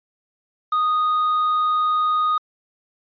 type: tone with quantisation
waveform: triangle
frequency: 1240 Hz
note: D#6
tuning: 6 cents flat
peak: -15 dBFS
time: 0.72-2.38 s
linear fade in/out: 5 ms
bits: 7
effects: resampled to 11025 Hz